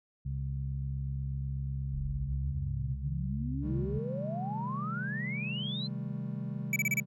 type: harmonic tone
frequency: 68.2 Hz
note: C#2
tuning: 28 cents flat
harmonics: 1 / 2 / 3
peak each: -36 / -34 / -49 dBFS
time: 0.25-3.99 s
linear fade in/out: 10 ms
type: exponential sweep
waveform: sine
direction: up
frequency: 38.79 to 4186 Hz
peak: -36 dBFS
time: 1.93-5.88 s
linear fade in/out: 20 ms
type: chord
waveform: triangle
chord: A half-diminished seventh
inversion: first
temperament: just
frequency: 132 / 158.4 / 198 / 220 Hz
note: C3 / Eb3 / G3 / A3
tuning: +16 / +31 / +18 / 0 cents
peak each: -36 / -38 / -37 / -41 dBFS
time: 3.61-7.06 s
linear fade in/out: 50 ms
type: tone bursts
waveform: square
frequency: 2301 Hz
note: D7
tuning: 36 cents flat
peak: -27 dBFS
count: 5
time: 6.73-7 s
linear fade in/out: 2 ms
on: 30 ms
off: 30 ms
effects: none